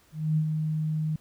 sine tone with ADSR envelope, 155.56 Hz, D#3, in tune, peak -20 dBFS, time 0.12-1.16 s, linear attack 250 ms, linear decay 74 ms, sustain -5 dB, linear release 4 ms, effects pink hiss -61 dBFS RMS until 1.2 s

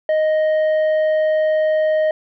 triangle tone with tanh clipping, 622.3 Hz, D#5, in tune, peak -15 dBFS, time 0.09-2.11 s, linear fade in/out 2 ms, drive 10 dB, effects none

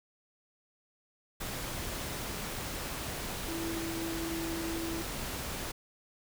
sine tone in noise, 330.3 Hz, E4, 4 cents sharp, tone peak -35 dBFS, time 3.48-5.02 s, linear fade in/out 10 ms, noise pink, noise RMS -38 dBFS, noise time 1.4-5.72 s, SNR 0 dB, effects none

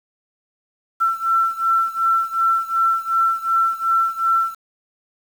sine beating tone pair, 1343 / 1345.7 Hz, E6 / E6, +32 / +35 cents, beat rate 2.7 Hz, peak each -18 / -20 dBFS, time 1-4.55 s, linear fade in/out 20 ms, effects 7-bit

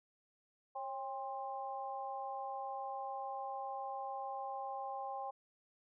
sine tone with amplitude modulation, 800 Hz, G5, 35 cents sharp, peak -35 dBFS, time 0.75-5.31 s, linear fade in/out 10 ms, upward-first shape sine, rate 253 Hz, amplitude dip 100%, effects none

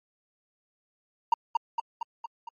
triangle tone with echo, 930 Hz, A#5, 4 cents flat, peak -14 dBFS, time 1.32-1.34 s, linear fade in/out 5 ms, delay 230 ms, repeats 5, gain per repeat -4 dB, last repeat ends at 2.49 s, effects tanh soft clip ceiling -12 dBFS + MP3 32 kbps

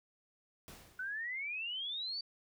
pink noise with exponential decay, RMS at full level -50 dBFS, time 0.68-1.42 s, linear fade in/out 0 ms, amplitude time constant 160 ms
sine exponential sweep, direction up, 1480 to 4654 Hz, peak -37 dBFS, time 0.99-2.21 s, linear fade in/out 5 ms
effects none

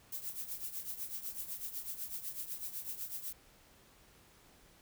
violet noise with tremolo, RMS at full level -39 dBFS, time 0.12-3.33 s, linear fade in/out 5 ms, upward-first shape triangle, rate 8 Hz, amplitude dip 80%, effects pink hiss -63 dBFS RMS until 4.81 s

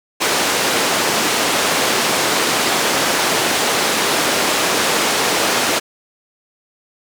pink band-pass noise, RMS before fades -17 dBFS, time 0.2-5.8 s, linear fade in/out 20 ms, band 330 to 9200 Hz, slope 12 dB/octave, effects none

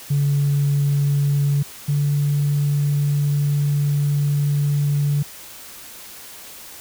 sine tone pair in turn, 142.2 / 144.27 Hz, C#3 / D3, +45 / -30 cents, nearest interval unison, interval 25 cents, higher second, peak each -14 / -15 dBFS, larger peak first, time 0.1-1.63 / 1.88-5.23 s, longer second, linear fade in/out 10 ms, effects tanh soft clip ceiling -12 dBFS + white hiss -39 dBFS RMS until 6.8 s

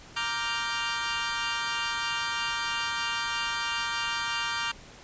20% pulse chord, G minor seventh, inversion first, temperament equal, 932.3 / 1174.7 / 1396.9 / 1568 Hz, Bb5 / D6 / F6 / G6, 0 / 0 / 0 / 0 cents, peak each -29 dBFS, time 0.16-4.72 s, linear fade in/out 10 ms, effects pink hiss -49 dBFS RMS until 5.03 s + resampled to 16000 Hz

